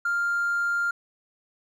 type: tone with hard clipping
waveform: triangle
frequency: 1398 Hz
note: F6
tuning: 1 cent sharp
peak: -23 dBFS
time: 0.05-0.91 s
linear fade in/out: 5 ms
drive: 4 dB
effects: none